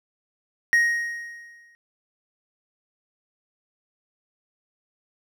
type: tone with exponential decay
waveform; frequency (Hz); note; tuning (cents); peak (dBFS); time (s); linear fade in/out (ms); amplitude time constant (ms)
triangle; 1875; A#6; +10; -12; 0.73-1.75; 0; 220
effects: none